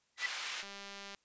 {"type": "tone with exponential growth", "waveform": "sine", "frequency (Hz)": 1975.5, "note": "B6", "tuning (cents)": 0, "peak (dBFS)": -28, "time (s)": [0.16, 0.26], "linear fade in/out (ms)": 5, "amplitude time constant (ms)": 20}
{"type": "band-pass noise", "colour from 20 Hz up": "pink", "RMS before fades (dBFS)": -41, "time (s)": [0.17, 0.65], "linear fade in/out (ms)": 50, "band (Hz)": [1600, 5200], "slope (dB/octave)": 12}
{"type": "click train", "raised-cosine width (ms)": 0.2, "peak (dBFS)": -30, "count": 104, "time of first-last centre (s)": [0.63, 1.148], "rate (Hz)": 199}
{"effects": ["white hiss -75 dBFS RMS until 1.24 s", "resampled to 16000 Hz"]}